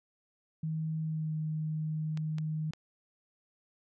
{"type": "tone with pitch glide", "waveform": "sine", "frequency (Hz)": [158.3, 155.67], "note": ["D#3", "D#3"], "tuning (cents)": [30, 1], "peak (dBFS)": -31, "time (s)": [0.63, 2.71], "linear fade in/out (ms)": 5, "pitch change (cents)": -29, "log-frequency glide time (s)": [1.01, 1.35]}
{"type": "clicks", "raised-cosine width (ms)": 0.2, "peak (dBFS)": -28, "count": 3, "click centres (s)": [2.174, 2.384, 2.735]}
{"effects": []}